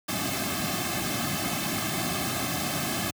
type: noise with comb filter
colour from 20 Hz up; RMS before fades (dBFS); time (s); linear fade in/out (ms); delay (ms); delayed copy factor
pink; -29; 0.08-3.11; 10; 2.1; -0.95
effects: high-pass 100 Hz 12 dB/octave